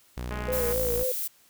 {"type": "tone with pitch glide", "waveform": "sawtooth", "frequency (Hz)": [61.4, 55.66], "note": ["B1", "A1"], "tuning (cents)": [-9, 21], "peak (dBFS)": -28, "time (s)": [0.17, 1.03], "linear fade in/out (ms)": 0, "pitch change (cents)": -170, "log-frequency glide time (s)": [0.49, 0.77]}
{"type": "click train", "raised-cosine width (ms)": 0.5, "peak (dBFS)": -23, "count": 88, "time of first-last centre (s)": [0.31, 0.726], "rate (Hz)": 209}
{"type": "tone with vibrato", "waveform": "sine", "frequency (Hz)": 495.2, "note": "B4", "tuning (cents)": 5, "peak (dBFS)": -26, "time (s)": [0.48, 1.12], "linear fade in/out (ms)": 5, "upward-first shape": "sine", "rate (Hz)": 3.9, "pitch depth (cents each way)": 68}
{"type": "noise", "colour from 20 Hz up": "violet", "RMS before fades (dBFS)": -31, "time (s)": [0.52, 1.28], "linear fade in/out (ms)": 10}
{"effects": ["white hiss -60 dBFS RMS until 1.49 s"]}